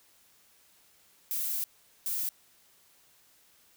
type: noise bursts at uneven times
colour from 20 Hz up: violet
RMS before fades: -32 dBFS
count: 2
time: 1.31-1.64 / 2.06-2.29 s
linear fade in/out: 0 ms
effects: white hiss -63 dBFS RMS until 3.76 s